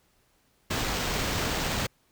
pink noise with sample-and-hold, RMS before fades -29 dBFS, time 0.7-1.87 s, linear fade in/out 10 ms, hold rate 11025 Hz, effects pink hiss -67 dBFS RMS until 2.11 s

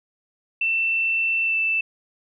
sine tone with pitch glide, 2678 to 2650 Hz, E7 to E7, +27 to +9 cents, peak -19 dBFS, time 0.61-1.81 s, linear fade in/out 5 ms, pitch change -18 cents, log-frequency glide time 1.44-1.57 s, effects none

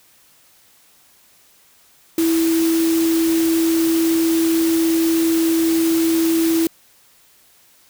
sine tone in noise, 328.2 Hz, E4, 8 cents flat, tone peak -14 dBFS, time 2.18-6.67 s, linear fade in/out 2 ms, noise white, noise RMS -27 dBFS, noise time 2.18-6.67 s, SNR +10 dB, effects white hiss -53 dBFS RMS until 7.89 s

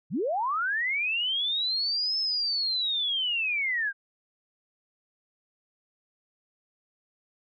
sine linear two-way sweep, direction up then down, 117.3 to 5274 to 1556 Hz, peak -25 dBFS, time 0.1-3.93 s, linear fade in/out 50 ms, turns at 2.18 s, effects none

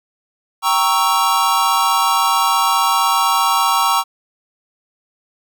square chord, G diminished seventh, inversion none, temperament equal, 784 / 932.3 / 1108.7 / 1318.5 Hz, G5 / Bb5 / Db6 / Fb6, 0 / 0 / 0 / 0 cents, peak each -22 / -19 / -18 / -20 dBFS, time 0.62-4.04 s, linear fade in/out 50 ms, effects none

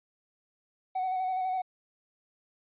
triangle tone with vibrato, 746 Hz, F#5, 14 cents sharp, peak -25 dBFS, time 0.95-1.62 s, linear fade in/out 10 ms, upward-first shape square, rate 12 Hz, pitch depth 21 cents each way, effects tanh soft clip ceiling -23 dBFS + resampled to 8000 Hz

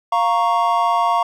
triangle chord, Bb minor, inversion second, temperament equal, 698.5 / 932.3 / 1108.7 Hz, F5 / Bb5 / Db6, 0 / 0 / 0 cents, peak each -17 dBFS, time 0.12-1.23 s, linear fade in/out 5 ms, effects none

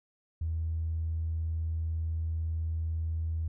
triangle tone with tanh clipping, 81 Hz, E2, 30 cents flat, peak -29 dBFS, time 0.41-3.48 s, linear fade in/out 5 ms, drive 4 dB, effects none

